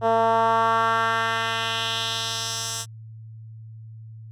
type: tone with band-pass filter sweep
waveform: 10% pulse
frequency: 226.5 Hz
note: A#3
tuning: 50 cents flat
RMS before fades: -23 dBFS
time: 0.01-2.86 s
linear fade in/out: 50 ms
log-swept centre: 630 to 7300 Hz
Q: 1.8
effects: added 111 Hz sine -38 dBFS peak until 4.31 s